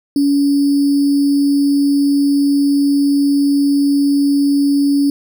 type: tone with sample-and-hold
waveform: sine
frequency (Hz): 282.9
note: C#4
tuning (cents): +35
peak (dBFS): -10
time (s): 0.16-5.1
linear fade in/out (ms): 2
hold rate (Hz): 4900
effects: none